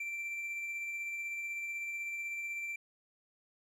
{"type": "tone with tremolo", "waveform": "triangle", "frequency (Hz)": 2349, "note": "D7", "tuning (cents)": 0, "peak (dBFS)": -34, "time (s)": [0, 2.76], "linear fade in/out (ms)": 5, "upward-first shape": "sine", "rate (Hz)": 16, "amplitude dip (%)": 25, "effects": []}